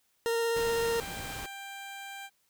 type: tone with vibrato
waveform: 40% pulse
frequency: 462.4 Hz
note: A#4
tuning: 14 cents flat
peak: -26 dBFS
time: 0.26-1 s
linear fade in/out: 0 ms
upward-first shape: sine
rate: 16 Hz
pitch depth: 10 cents each way
type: noise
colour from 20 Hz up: pink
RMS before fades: -41 dBFS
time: 0.56-1.46 s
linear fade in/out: 2 ms
type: tone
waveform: 15% pulse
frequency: 790 Hz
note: G5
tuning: 13 cents sharp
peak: -34 dBFS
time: 0.98-2.3 s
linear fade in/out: 50 ms
effects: white hiss -72 dBFS RMS until 2.49 s